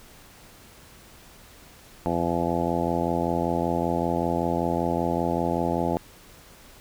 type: harmonic tone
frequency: 85.2 Hz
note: F2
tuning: 42 cents flat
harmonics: 1 / 2 / 3 / 4 / 5 / 6 / 7 / 8 / 9 / 10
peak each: -35 / -30 / -30 / -30 / -35 / -31 / -34 / -31 / -35 / -31 dBFS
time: 2.06-5.97 s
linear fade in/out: 0 ms
effects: pink hiss -50 dBFS RMS until 6.8 s